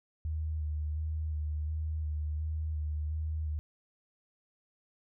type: tone with vibrato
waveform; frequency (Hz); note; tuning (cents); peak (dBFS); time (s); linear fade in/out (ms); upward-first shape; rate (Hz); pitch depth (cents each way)
sine; 77; D#2; -17; -31; 0.25-3.59; 0; square; 1.4; 24
effects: none